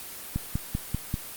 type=click train; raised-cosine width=5 ms; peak=-14 dBFS; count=5; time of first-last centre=0.36-1.141 s; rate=5.12 Hz; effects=white hiss -40 dBFS RMS until 1.36 s + Opus 32 kbps